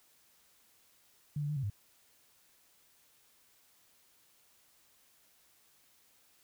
sine tone with pitch steps, 147.4 / 145.7 / 150 / 135.8 / 101.7 Hz, D3 / D3 / D3 / C#3 / G#2, +7 / -13 / +37 / -35 / -36 cents, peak -32 dBFS, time 1.36-1.7 s, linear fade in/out 5 ms, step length 68 ms, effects white hiss -67 dBFS RMS until 6.43 s

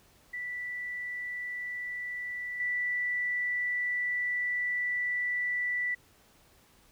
sine tone with level steps, 1968 Hz, B6, 7 cents flat, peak -34 / -28 dBFS, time 0.33-5.95 s, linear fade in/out 10 ms, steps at 2.6 s, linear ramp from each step 2 ms, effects pink hiss -62 dBFS RMS until 6.91 s

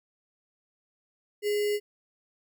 sine tone with sample-and-hold, 415.3 Hz, G#4, in tune, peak -24 dBFS, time 1.42-1.8 s, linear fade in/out 50 ms, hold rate 2450 Hz, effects none

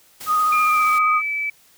white noise, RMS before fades -35 dBFS, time 0.2-0.99 s, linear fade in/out 10 ms
sine tone with vibrato, 1244.5 Hz, D#6, in tune, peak -15 dBFS, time 0.26-1.22 s, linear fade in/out 50 ms, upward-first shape triangle, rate 15 Hz, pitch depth 24 cents each way
sine tone with pitch glide, 2396 to 2306 Hz, D7 to D7, +34 to -32 cents, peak -21 dBFS, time 0.52-1.5 s, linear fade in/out 5 ms, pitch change -66 cents, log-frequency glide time 0.64-0.89 s
effects white hiss -54 dBFS RMS until 1.77 s

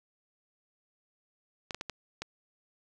clicks, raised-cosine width 0.2 ms, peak -19 dBFS, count 5, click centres 1.708 / 1.746 / 1.811 / 1.897 / 2.22 s, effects none

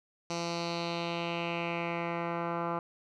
10% pulse tone with low-pass filter sweep, 170 Hz, F3, 46 cents flat, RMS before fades -34 dBFS, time 0.3-2.79 s, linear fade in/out 2 ms, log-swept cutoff 5600 to 1300 Hz, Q 2.8, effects none

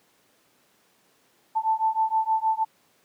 sine beating tone pair, 880 / 886.4 Hz, A5 / A5, 0 / +13 cents, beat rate 6.4 Hz, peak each -24 dBFS, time 1.55-2.65 s, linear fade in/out 20 ms, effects pink hiss -63 dBFS RMS until 3.04 s + high-pass 200 Hz 12 dB/octave

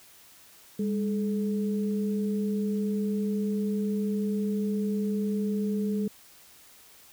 sine tone pair together, 202.9 / 429.9 Hz, G#3 / A4, -40 / -40 cents, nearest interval octave + minor second, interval 1300 cents, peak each -26 / -33 dBFS, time 0.79-6.08 s, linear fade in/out 5 ms, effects white hiss -54 dBFS RMS until 7.12 s

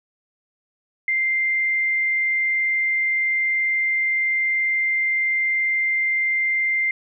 sine tone, 2093 Hz, C7, in tune, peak -18 dBFS, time 1.08-6.91 s, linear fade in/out 2 ms, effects none

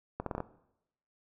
accelerating click train, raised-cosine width 1 ms, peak -20 dBFS, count 6, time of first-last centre 0.2-0.404 s, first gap 63 ms, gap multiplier 0.78, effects noise-tail reverb RT60 0.8 s tail -17 dB re dry

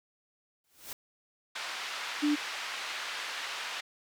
white noise with exponential growth, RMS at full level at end -38 dBFS, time 0.64-0.93 s, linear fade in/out 2 ms, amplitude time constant 61 ms
pink band-pass noise, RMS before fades -38 dBFS, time 1.55-3.81 s, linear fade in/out 10 ms, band 1300 to 4200 Hz, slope 12 dB/octave
sine tone, 295.3 Hz, D4, 10 cents sharp, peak -24 dBFS, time 2.22-2.36 s, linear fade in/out 20 ms
effects none

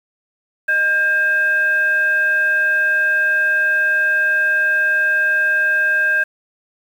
sine tone with frequency modulation, 1600 Hz, G6, 35 cents sharp, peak -13 dBFS, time 0.68-6.24 s, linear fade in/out 10 ms, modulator 983 Hz, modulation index 0.31, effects 7-bit

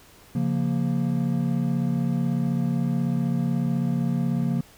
triangle chord, Bb minor, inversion first, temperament equal, 138.59 / 174.61 / 233.1 Hz, Db3 / F3 / Bb3, 0 / 0 / 0 cents, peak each -24 dBFS, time 0.35-4.61 s, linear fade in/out 5 ms, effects pink hiss -52 dBFS RMS until 4.77 s

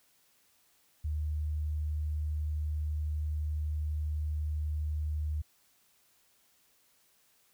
sine tone, 76 Hz, D#2, 40 cents flat, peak -30 dBFS, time 1.04-5.42 s, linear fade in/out 10 ms, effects white hiss -68 dBFS RMS until 7.53 s

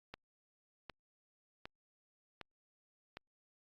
click train, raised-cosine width 0.3 ms, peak -29 dBFS, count 5, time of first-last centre 0.14-3.17 s, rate 1.32 Hz, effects Opus 48 kbps

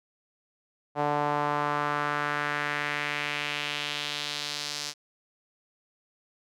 sawtooth tone with band-pass filter sweep, 146.83 Hz, D3, in tune, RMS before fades -30 dBFS, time 0.95-4.94 s, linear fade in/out 50 ms, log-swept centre 770 to 5300 Hz, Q 2, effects none

